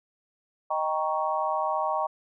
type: chord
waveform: sine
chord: Eb dominant seventh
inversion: none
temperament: equal with one note detuned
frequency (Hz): 622.3 / 784 / 938.3 / 1108.7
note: Eb5 / G5 / Bb5 / Db6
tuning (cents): 0 / 0 / +11 / 0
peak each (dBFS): -30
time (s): 0.7-2.07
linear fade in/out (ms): 10
effects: none